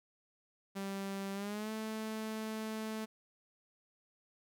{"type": "tone with pitch glide", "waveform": "sawtooth", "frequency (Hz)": [196, 218.7], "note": ["G3", "A3"], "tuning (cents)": [0, -10], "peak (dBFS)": -34, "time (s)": [0.75, 3.06], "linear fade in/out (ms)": 20, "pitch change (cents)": 190, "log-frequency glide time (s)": [1.33, 1.71], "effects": []}